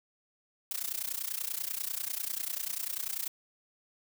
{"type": "noise with amplitude modulation", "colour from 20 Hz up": "blue", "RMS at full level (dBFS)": -32, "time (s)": [0.71, 3.28], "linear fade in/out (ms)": 2, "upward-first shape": "sine", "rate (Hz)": 30.2, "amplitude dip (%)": 90, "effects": []}